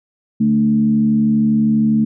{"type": "tone with frequency modulation", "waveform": "sine", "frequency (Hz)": 220, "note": "A3", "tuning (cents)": 0, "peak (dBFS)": -11, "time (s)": [0.4, 2.05], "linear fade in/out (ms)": 10, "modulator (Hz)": 72.5, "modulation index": 0.55, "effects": []}